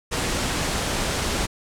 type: low-pass noise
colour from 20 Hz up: pink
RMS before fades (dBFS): -25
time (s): 0.11-1.47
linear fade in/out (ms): 20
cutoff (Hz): 9700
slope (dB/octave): 24
effects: none